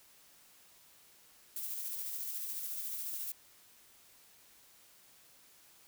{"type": "noise with tremolo", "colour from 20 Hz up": "violet", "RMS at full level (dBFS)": -39, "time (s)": [1.56, 3.32], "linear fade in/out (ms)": 2, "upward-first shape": "square", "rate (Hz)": 14, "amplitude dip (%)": 25, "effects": ["white hiss -62 dBFS RMS until 5.87 s"]}